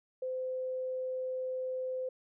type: tone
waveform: sine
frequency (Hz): 514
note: C5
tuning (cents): -31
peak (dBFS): -33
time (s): 0.22-2.09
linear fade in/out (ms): 5
effects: none